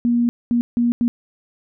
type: tone bursts at uneven times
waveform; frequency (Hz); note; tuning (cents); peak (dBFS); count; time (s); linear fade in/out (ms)
sine; 238.2; A#3; +38; -14; 4; 0.05-0.29 / 0.51-0.61 / 0.77-0.92 / 1.01-1.08; 0
effects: none